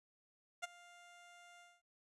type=tone with ADSR envelope; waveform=15% pulse; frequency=700 Hz; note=F5; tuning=4 cents sharp; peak=-31 dBFS; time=0.62-1.82 s; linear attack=20 ms; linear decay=19 ms; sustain=-21 dB; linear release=220 ms; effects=resampled to 24000 Hz